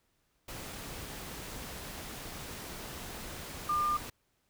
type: tone in noise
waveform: sine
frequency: 1200 Hz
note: D6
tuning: 37 cents sharp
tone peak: -27 dBFS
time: 3.69-3.97 s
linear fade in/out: 5 ms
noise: pink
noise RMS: -43 dBFS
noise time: 0.48-4.1 s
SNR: +13 dB
effects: pink hiss -75 dBFS RMS until 4.49 s